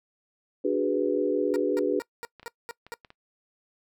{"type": "chord", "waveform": "sine", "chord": "G# half-diminished seventh", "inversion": "second", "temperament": "equal", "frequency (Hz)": [293.7, 370, 415.3, 493.9], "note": ["D4", "F#4", "G#4", "B4"], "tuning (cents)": [0, 0, 0, 0], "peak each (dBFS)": -28, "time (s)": [0.64, 2], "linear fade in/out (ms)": 10}
{"type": "tone bursts", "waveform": "15% pulse", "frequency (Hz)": 469.7, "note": "A#4", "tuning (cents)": 13, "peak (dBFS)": -28, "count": 7, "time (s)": [1.54, 2.94], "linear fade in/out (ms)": 0, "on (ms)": 20, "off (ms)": 210}
{"type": "clicks", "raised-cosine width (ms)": 0.3, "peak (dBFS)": -31, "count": 5, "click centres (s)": [2.397, 2.43, 2.866, 3.048, 3.104]}
{"effects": ["noise-tail reverb RT60 0.1 s tail -22 dB re dry"]}